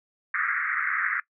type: band-pass noise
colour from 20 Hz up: white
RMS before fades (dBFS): -27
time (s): 0.34-1.2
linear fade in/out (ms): 2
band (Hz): 1200 to 2100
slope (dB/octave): 96
effects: noise-tail reverb RT60 0.1 s tail -20 dB re dry